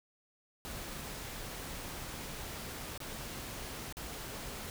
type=noise with dropouts; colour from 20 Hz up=pink; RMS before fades=-43 dBFS; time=0.65-4.7 s; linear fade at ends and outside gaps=0 ms; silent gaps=2.977-3.003 / 3.925-3.969 s; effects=none